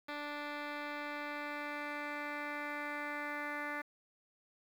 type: tone with low-pass filter sweep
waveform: 10% pulse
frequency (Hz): 293.3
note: D4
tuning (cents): -2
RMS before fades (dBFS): -41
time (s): 0.08-3.82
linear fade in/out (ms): 10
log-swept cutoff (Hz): 3000 to 2000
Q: 3.2
effects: 10-bit